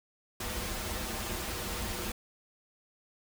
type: noise with comb filter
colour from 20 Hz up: pink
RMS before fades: -36 dBFS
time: 0.4-2.12 s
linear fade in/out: 5 ms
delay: 7.1 ms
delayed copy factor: -0.95
effects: none